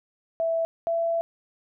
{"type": "tone pair in turn", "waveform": "sine", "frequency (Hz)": [659.3, 668.9], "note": ["E5", "E5"], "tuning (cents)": [0, 25], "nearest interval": "unison", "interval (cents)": 25, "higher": "second", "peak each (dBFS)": -22, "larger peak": "neither", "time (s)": [[0.4, 0.65], [0.87, 1.21]], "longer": "second", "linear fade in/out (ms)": 0, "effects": []}